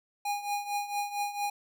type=tone with tremolo; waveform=square; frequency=818 Hz; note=G#5; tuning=26 cents flat; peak=-28 dBFS; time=0.25-1.5 s; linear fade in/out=5 ms; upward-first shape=triangle; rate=4.4 Hz; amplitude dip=80%; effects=none